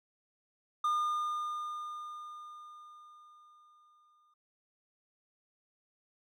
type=tone with exponential decay; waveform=triangle; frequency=1213 Hz; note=D#6; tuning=44 cents flat; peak=-25 dBFS; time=0.84-4.34 s; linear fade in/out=5 ms; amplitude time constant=760 ms; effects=none